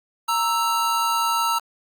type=tone pair together; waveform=square; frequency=929.6 / 1318.5 Hz; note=A#5 / E6; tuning=-5 / 0 cents; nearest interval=tritone; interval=605 cents; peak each=-23 dBFS; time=0.28-1.59 s; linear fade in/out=10 ms; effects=Opus 48 kbps